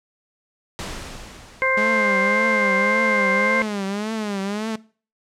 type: noise with exponential decay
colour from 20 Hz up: pink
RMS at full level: -29 dBFS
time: 0.79-2.68 s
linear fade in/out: 0 ms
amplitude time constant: 410 ms
type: harmonic tone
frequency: 525 Hz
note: C5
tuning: 6 cents sharp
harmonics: 1 / 2 / 3 / 4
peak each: -23 / -24 / -25 / -20 dBFS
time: 1.62-3.62 s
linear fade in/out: 0 ms
type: tone with vibrato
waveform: sawtooth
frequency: 207.7 Hz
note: G#3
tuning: in tune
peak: -20 dBFS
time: 1.77-4.76 s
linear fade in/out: 5 ms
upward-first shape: triangle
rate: 1.8 Hz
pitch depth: 140 cents each way
effects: noise-tail reverb RT60 0.4 s tail -20 dB re dry + low-pass 8000 Hz 12 dB/octave